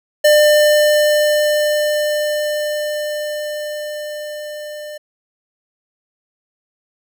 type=tone with level ramp; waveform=square; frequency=599 Hz; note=D5; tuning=34 cents sharp; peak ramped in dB=-8 to -29 dBFS; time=0.24-4.98 s; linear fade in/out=10 ms; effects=none